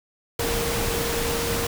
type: tone in noise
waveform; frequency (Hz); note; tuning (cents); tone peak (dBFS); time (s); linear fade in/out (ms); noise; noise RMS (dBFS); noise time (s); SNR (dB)
sine; 466.2; A#4; 0; -28; 0.39-1.67; 5; pink; -26; 0.39-1.67; -5
effects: none